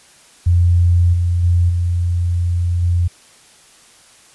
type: tone with level steps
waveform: sine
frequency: 87.2 Hz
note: F2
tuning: 2 cents flat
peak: -9 / -13 / -10 / -14 / -12 dBFS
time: 0.46-3.08 s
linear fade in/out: 10 ms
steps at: 1.13 / 1.43 / 1.69 / 2.82 s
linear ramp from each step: 10 ms
effects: white hiss -47 dBFS RMS until 4.34 s + resampled to 24000 Hz